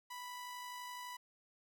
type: tone with amplitude modulation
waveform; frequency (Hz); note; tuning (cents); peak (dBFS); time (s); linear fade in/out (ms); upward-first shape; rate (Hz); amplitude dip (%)
sawtooth; 987.8; B5; 0; -40; 0.1-1.17; 10; sine; 51.9; 25
effects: none